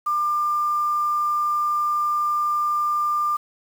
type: tone with quantisation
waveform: sine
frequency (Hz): 1196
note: D6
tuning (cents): +31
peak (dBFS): -19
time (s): 0.06-3.37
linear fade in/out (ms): 10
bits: 7
effects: none